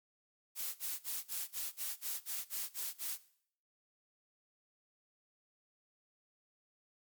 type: noise bursts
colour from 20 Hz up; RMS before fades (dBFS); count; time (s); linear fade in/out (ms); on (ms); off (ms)
blue; -39; 11; 0.55-3.18; 50; 200; 43
effects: noise-tail reverb RT60 0.6 s tail -17 dB re dry + MP3 96 kbps